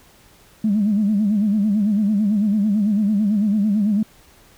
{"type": "tone with vibrato", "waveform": "sine", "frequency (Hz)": 207.7, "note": "G#3", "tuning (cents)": 0, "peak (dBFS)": -14, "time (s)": [0.64, 4.03], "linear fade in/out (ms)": 5, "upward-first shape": "sine", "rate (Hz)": 9, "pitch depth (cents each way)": 100, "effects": ["tanh soft clip ceiling -10 dBFS", "pink hiss -51 dBFS RMS until 4.57 s"]}